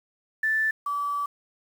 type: tone pair in turn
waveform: sine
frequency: 1760 / 1151.3 Hz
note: A6 / D6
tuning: 0 / -35 cents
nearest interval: perfect fifth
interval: 735 cents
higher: first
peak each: -21 / -25 dBFS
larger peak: first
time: 0.43-0.71 / 0.86-1.26 s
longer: second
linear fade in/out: 5 ms
effects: 8-bit